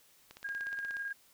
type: click train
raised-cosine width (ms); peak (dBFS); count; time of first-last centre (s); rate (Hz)
0.2; -31; 12; 0.31-0.969; 16.7
type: tone with tremolo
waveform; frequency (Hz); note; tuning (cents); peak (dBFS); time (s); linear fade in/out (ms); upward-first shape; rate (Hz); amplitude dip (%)
sine; 1625; G#6; -38; -34; 0.44-1.13; 10; square; 18; 35
effects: white hiss -64 dBFS RMS until 1.33 s